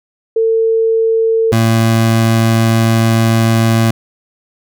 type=tone pair in turn; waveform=sine / 25% pulse; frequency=450 / 113.35 Hz; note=A4 / A#2; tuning=+39 / -48 cents; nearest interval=2 octaves; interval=2387 cents; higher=first; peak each=-9 / -5 dBFS; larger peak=second; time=0.36-1.52 / 1.52-3.91 s; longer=second; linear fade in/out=5 ms; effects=none